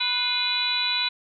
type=harmonic tone with a mistuned harmonic; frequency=493.9 Hz; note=B4; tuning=in tune; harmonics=2 / 3 / 4 / 5 / 6 / 7 / 8; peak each=-33 / -34 / -36 / -29 / -36 / -32 / -24 dBFS; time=0-1.09 s; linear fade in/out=10 ms; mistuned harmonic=4; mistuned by=+110 cents; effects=none